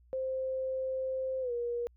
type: tone with pitch glide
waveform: sine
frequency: 523.3 to 477.1 Hz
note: C5 to A#4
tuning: 0 to +40 cents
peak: -31 dBFS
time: 0.13-1.87 s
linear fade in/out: 0 ms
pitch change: -160 cents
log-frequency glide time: 1.41-1.52 s
effects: added 60 Hz sine -59 dBFS peak until 1.96 s